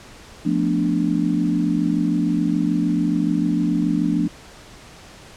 sine chord, B half-diminished seventh, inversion second, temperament equal, 174.61 / 220 / 246.9 / 293.7 Hz, F3 / A3 / B3 / D4, 0 / 0 / 0 / 0 cents, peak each -22 / -24 / -24 / -21 dBFS, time 0.45-4.28 s, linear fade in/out 10 ms, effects pink hiss -43 dBFS RMS until 5.36 s + low-pass 8000 Hz 12 dB/octave

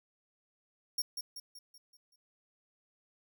sawtooth tone with echo, 5550 Hz, F8, 12 cents flat, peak -28 dBFS, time 0.98-1.02 s, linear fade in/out 5 ms, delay 190 ms, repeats 6, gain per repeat -6 dB, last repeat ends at 2.16 s, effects none

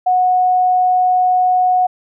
sine tone, 733 Hz, F#5, 16 cents flat, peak -10 dBFS, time 0.06-1.87 s, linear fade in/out 10 ms, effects none

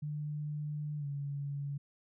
sine tone with pitch glide, 149.2 to 141.81 Hz, D3 to C#3, +28 to +40 cents, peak -35 dBFS, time 0.02-1.78 s, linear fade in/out 10 ms, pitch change -88 cents, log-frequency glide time 0.98-1.06 s, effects none

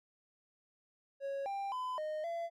triangle tone with pitch steps, 552 / 792 / 1011 / 616 / 677 Hz, C#5 / G5 / B5 / D#5 / E5, -7 / +18 / +40 / -17 / +46 cents, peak -34 dBFS, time 1.2-2.5 s, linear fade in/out 50 ms, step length 260 ms, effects none

